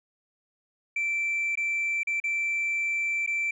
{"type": "tone with dropouts", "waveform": "sine", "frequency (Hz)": 2338, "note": "D7", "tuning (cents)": -8, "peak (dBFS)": -23, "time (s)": [0.96, 3.51], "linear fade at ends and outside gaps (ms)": 5, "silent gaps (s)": [[1.555, 1.573], [2.033, 2.071], [2.201, 2.239], [3.264, 3.274]], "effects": ["tanh soft clip ceiling -23 dBFS"]}